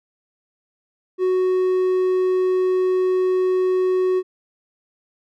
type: tone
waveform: triangle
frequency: 370 Hz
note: F#4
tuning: in tune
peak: -14 dBFS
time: 1.18-4.23 s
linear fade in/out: 50 ms
effects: none